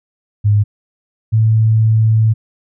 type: tone pair in turn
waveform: sine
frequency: 103.83 / 110.59 Hz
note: G#2 / A2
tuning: 0 / +9 cents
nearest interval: minor second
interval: 109 cents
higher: second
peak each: -8 dBFS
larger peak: neither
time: 0.44-0.64 / 1.32-2.34 s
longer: second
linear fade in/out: 20 ms
effects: none